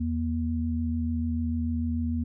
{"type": "tone pair together", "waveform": "sine", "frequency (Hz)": [81.7, 238.3], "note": ["E2", "A#3"], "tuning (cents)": [-15, 38], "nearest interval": "octave + perfect fifth", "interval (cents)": 1853, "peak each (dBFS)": -28, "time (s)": [0, 2.24], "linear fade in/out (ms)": 10, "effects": []}